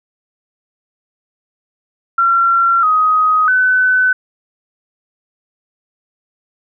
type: tone with pitch steps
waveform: sine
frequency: 1366 / 1256 / 1508 Hz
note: F6 / D#6 / F#6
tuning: -39 / +16 / +32 cents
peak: -9 dBFS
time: 2.18-4.13 s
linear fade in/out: 5 ms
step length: 650 ms
effects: none